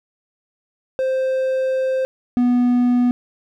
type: tone pair in turn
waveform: triangle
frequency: 523.3 / 245.3 Hz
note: C5 / B3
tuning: 0 / -12 cents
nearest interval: octave + minor second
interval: 1312 cents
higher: first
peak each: -15 / -11 dBFS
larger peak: second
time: 0.99-2.05 / 2.37-3.11 s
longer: first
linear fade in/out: 0 ms
effects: none